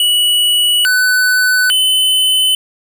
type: tone with pitch steps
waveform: square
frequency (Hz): 2939 / 1501 / 3031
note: F#7 / F#6 / F#7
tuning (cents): -12 / +24 / +41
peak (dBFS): -10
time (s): 0-2.55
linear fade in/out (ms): 2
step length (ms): 850
effects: none